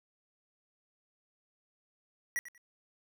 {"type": "tone with echo", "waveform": "square", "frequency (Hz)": 1931, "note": "B6", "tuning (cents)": -39, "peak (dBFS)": -31, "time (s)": [2.36, 2.39], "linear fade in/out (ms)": 0, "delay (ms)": 94, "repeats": 2, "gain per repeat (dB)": -14, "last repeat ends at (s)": 2.578, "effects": []}